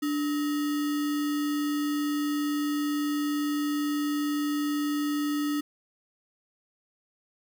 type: tone with sample-and-hold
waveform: sine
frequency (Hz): 293.7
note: D4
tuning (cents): 0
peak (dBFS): -25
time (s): 0.02-5.61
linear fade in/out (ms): 10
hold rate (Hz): 1575
effects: none